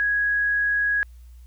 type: tone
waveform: sine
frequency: 1661.2 Hz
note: G#6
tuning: in tune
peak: -19 dBFS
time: 0-1.03 s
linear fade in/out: 0 ms
effects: added 60 Hz sine -42 dBFS peak until 1.46 s + white hiss -64 dBFS RMS until 1.46 s